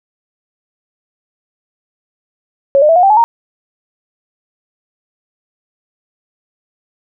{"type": "tone with pitch steps", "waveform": "sine", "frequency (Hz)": [553, 603.1, 657.6, 717.2, 782.1, 852.8, 930], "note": ["C#5", "D5", "E5", "F5", "G5", "G#5", "A#5"], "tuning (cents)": [-4, 46, -4, 46, -4, 46, -4], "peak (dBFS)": -5, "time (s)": [2.75, 3.24], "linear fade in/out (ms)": 0, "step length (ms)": 70, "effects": []}